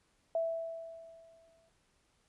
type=tone with exponential decay; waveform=sine; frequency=659.3 Hz; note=E5; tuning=in tune; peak=-28 dBFS; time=0.35-1.69 s; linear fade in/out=2 ms; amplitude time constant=290 ms; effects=pink hiss -73 dBFS RMS until 2.28 s + resampled to 24000 Hz